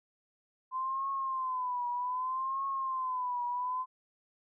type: tone with vibrato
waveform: sine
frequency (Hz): 1028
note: C6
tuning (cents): -31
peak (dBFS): -31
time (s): 0.71-3.86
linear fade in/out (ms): 50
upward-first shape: triangle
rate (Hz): 0.64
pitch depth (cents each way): 110
effects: none

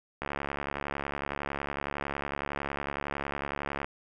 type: click train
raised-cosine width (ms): 0.5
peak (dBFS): -17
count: 258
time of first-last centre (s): 0.22-3.845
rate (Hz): 70.9
effects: none

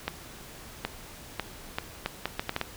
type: accelerating click train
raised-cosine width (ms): 0.3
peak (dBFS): -12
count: 10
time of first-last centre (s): 0.08-2.613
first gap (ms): 770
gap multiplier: 0.71
effects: pink hiss -46 dBFS RMS until 2.76 s

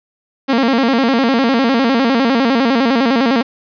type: tone with vibrato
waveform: sawtooth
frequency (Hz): 250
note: B3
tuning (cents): +21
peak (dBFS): -7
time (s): 0.48-3.43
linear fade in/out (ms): 20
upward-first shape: square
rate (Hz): 9.9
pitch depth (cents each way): 140
effects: resampled to 11025 Hz + 8-bit

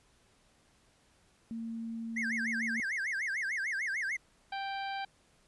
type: tone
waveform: sine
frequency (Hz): 227.8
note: A#3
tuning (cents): -40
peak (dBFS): -36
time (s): 1.51-2.8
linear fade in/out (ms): 0
type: tone with vibrato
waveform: triangle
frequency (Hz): 1843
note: A#6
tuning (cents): -20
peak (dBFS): -30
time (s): 2.16-4.17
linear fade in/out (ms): 10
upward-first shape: sine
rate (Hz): 6.7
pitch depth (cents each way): 300
type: harmonic tone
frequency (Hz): 785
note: G5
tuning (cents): +2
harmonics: 1 / 2 / 3 / 4 / 5 / 6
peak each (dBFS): -36 / -42 / -46 / -48 / -50 / -52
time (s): 4.52-5.05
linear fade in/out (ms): 5
effects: pink hiss -67 dBFS RMS until 5.47 s + resampled to 24000 Hz

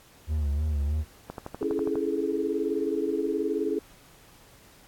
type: tone with vibrato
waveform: triangle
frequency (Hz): 74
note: D2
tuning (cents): +14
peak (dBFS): -22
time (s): 0.27-1.05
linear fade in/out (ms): 50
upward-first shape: sine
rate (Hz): 3.2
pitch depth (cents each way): 77
type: click train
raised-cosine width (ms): 1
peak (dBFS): -21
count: 9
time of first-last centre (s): 1.3-1.956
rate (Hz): 12.2
type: chord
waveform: sine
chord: A major seventh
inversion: first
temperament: equal with one note detuned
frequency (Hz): 277.2 / 329.6 / 415.3 / 434.2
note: C#4 / E4 / G#4 / A4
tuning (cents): 0 / 0 / 0 / -23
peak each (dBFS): -32 / -30 / -29 / -32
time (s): 1.61-3.79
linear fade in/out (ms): 5
effects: pink hiss -55 dBFS RMS until 4.87 s + AAC 64 kbps

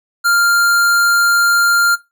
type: tone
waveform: square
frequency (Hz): 1396.9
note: F6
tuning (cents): 0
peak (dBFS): -11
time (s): 0.24-1.96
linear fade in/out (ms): 20
effects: noise-tail reverb RT60 0.2 s tail -17 dB re dry

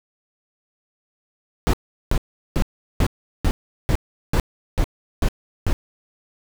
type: noise bursts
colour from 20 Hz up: brown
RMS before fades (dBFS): -17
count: 10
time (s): 1.67-5.73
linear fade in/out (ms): 0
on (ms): 64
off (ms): 380
effects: none

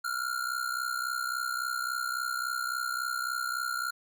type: ring-modulated tone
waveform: square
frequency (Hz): 1400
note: F6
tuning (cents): +4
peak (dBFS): -28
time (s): 0.04-3.91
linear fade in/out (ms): 10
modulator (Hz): 31.8
effects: none

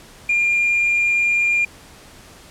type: tone with tanh clipping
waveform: triangle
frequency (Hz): 2403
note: D7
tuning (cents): +39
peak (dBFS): -15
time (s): 0.29-1.65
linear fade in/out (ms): 5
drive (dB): 5
effects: pink hiss -44 dBFS RMS until 2.5 s + low-pass 11000 Hz 12 dB/octave

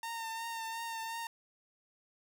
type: tone with vibrato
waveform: sawtooth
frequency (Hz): 911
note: A#5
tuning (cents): -40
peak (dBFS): -34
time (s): 0.03-1.27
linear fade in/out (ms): 2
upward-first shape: triangle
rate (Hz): 2.8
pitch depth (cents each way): 31
effects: none

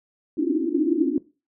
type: band-pass noise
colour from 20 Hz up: white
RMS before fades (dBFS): -22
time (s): 0.37-1.18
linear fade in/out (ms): 2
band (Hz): 270 to 340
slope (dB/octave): 96
effects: noise-tail reverb RT60 0.3 s tail -19 dB re dry

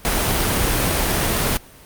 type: noise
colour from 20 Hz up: pink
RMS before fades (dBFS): -19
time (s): 0.05-1.57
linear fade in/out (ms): 0
effects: pink hiss -44 dBFS RMS until 1.85 s + Opus 32 kbps

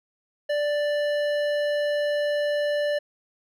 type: tone with hard clipping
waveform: triangle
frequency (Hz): 587.3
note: D5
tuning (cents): 0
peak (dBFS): -24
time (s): 0.49-2.99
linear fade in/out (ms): 10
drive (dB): 16
effects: none

